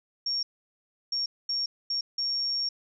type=tone bursts at uneven times; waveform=sine; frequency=5530 Hz; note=F8; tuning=18 cents flat; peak=-26 dBFS; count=5; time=0.26-0.43 / 1.12-1.26 / 1.49-1.66 / 1.9-2.01 / 2.18-2.69 s; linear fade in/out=5 ms; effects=none